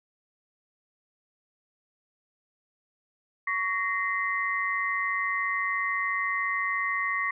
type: tone cluster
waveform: sine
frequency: 1120 / 1863 / 2057 Hz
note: C#6 / A#6 / C7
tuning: +18 / -2 / -30 cents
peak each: -30 dBFS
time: 3.47-7.31 s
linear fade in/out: 5 ms
effects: none